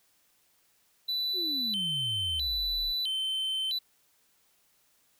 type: tone with vibrato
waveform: triangle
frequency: 3503 Hz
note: A7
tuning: 8 cents flat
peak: -27 dBFS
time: 1.08-3.79 s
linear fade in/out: 10 ms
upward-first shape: square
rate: 0.76 Hz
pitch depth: 220 cents each way
type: exponential sweep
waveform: sine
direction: down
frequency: 392 to 30.9 Hz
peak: -37 dBFS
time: 1.33-2.94 s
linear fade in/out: 50 ms
effects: white hiss -68 dBFS RMS until 5.19 s